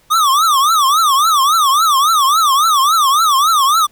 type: tone with vibrato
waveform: square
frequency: 1191 Hz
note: D6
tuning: 24 cents sharp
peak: -10 dBFS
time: 0.1-3.87 s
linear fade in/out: 20 ms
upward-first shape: triangle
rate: 3.6 Hz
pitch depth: 240 cents each way
effects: pink hiss -53 dBFS RMS until 3.91 s